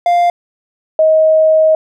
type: tone pair in turn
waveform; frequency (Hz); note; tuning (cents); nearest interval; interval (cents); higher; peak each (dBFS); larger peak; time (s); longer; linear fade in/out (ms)
triangle / sine; 698.5 / 630.9; F5 / D#5; 0 / +24; major second; 176; first; -6; neither; 0.06-0.3 / 0.99-1.75; second; 2
effects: none